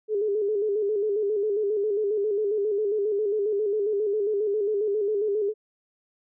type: tone with vibrato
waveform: sine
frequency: 415.3 Hz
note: G#4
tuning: in tune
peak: -22 dBFS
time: 0.08-5.54 s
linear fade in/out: 50 ms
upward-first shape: square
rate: 7.4 Hz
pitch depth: 62 cents each way
effects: none